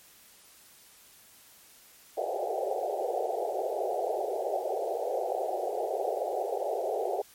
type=band-pass noise; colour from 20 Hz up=white; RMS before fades=-31 dBFS; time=2.17-7.22 s; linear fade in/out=5 ms; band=370 to 790 Hz; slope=96 dB/octave; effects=white hiss -56 dBFS RMS until 7.34 s + MP3 64 kbps